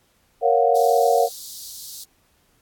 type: chord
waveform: sine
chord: Gb major seventh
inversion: first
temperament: equal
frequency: 466.2 / 554.4 / 698.5 / 740 Hz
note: Bb4 / Db5 / F5 / Gb5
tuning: 0 / 0 / 0 / 0 cents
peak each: -19 / -21 / -19 / -21 dBFS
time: 0.41-1.29 s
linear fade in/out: 50 ms
type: high-pass noise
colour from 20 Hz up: pink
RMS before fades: -37 dBFS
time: 0.75-2.04 s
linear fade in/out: 5 ms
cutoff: 3900 Hz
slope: 48 dB/octave
effects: pink hiss -62 dBFS RMS until 2.61 s + AAC 64 kbps